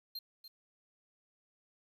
square tone with echo, 4186 Hz, C8, in tune, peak -40 dBFS, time 0.15-0.19 s, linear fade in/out 5 ms, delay 290 ms, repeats 1, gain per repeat -10 dB, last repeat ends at 0.48 s, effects 11-bit

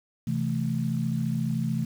sine chord, A minor, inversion first, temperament equal, 130.81 / 164.81 / 220 Hz, C3 / E3 / A3, 0 / 0 / 0 cents, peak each -29 dBFS, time 0.27-1.85 s, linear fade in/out 5 ms, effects 8-bit

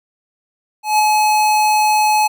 square tone with ADSR envelope, 852 Hz, G#5, 44 cents sharp, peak -10 dBFS, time 0.83-2.28 s, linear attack 160 ms, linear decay 11 ms, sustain -2 dB, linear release 15 ms, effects none

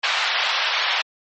white band-pass noise, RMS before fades -22 dBFS, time 0.03-1.02 s, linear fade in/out 10 ms, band 690 to 3900 Hz, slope 24 dB/octave, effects MP3 32 kbps

